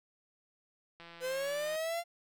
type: click train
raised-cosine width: 0.3 ms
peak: -35 dBFS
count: 129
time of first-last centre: 1-1.757 s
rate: 169 Hz
type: linear sweep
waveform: 45% pulse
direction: up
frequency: 500 to 694 Hz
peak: -33 dBFS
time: 1.2-2.04 s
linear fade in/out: 50 ms
effects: none